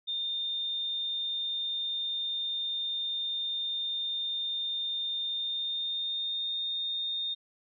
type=tone with pitch glide; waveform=sine; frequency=3625 to 3661 Hz; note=A#7 to A#7; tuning=-49 to -32 cents; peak=-30 dBFS; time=0.07-7.35 s; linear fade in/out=20 ms; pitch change=+17 cents; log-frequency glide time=5.26-6.55 s; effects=none